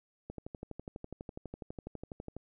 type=click train; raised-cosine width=2 ms; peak=-28 dBFS; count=26; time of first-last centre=0.3-2.366 s; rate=12.1 Hz; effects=none